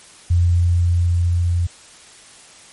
sine tone with level ramp, 86.9 Hz, F2, 8 cents flat, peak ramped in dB -11 to -15 dBFS, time 0.3-1.67 s, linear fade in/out 10 ms, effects white hiss -44 dBFS RMS until 2.72 s + MP3 48 kbps

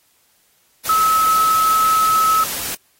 sine tone in noise, 1293 Hz, E6, 34 cents flat, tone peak -12 dBFS, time 0.89-2.44 s, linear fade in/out 5 ms, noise white, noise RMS -25 dBFS, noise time 0.85-2.75 s, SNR +10 dB, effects white hiss -59 dBFS RMS until 2.99 s + AAC 48 kbps

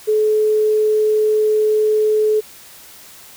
sine tone, 429.1 Hz, A4, 43 cents flat, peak -12 dBFS, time 0.07-2.41 s, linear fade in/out 20 ms, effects white hiss -41 dBFS RMS until 3.36 s

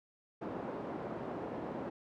pink band-pass noise, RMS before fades -41 dBFS, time 0.41-1.9 s, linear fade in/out 10 ms, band 230 to 750 Hz, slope 12 dB/octave, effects none

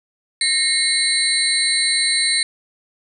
sine tone cluster, 1841 / 2154 / 4031 / 4394 / 8720 Hz, A#6 / C7 / B7 / C#8 / C#9, -22 / +50 / +35 / -16 / -29 cents, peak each -26 / -23 / -19 / -24 / -21 dBFS, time 0.41-2.43 s, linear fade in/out 2 ms, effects none

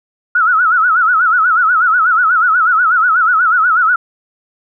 sine tone with vibrato, 1374 Hz, F6, 29 cents flat, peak -8 dBFS, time 0.35-3.96 s, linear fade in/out 5 ms, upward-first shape sine, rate 8.2 Hz, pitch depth 140 cents each way, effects none

